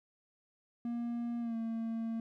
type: tone with pitch glide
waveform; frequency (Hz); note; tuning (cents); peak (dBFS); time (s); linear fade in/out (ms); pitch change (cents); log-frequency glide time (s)
triangle; 236.5 to 226.9; A#3 to A#3; +25 to -47; -32; 0.85-2.2; 2; -72; 1.4-1.56
effects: none